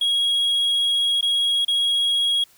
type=tone with dropouts; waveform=triangle; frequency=3305 Hz; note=G#7; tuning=9 cents flat; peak=-16 dBFS; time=0.01-2.44 s; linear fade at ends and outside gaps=5 ms; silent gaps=1.211-1.226 / 1.649-1.68 s; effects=white hiss -55 dBFS RMS until 2.57 s